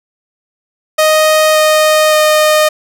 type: tone with pitch steps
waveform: sawtooth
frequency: 622.3 / 618.4 / 614.4 Hz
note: D#5 / D#5 / D#5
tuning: 0 / -11 / -22 cents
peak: -3 dBFS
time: 0.98-2.69 s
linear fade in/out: 10 ms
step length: 570 ms
effects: none